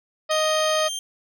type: harmonic tone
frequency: 622.3 Hz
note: D#5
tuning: in tune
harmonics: 1 / 2 / 3 / 4 / 5 / 6 / 7 / 8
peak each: -21 / -26 / -31 / -35 / -35 / -36 / -36 / -35 dBFS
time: 0.29-0.89 s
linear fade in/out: 20 ms
type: tone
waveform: 25% pulse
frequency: 3166 Hz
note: G7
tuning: 17 cents sharp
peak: -24 dBFS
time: 0.31-0.99 s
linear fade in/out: 2 ms
effects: none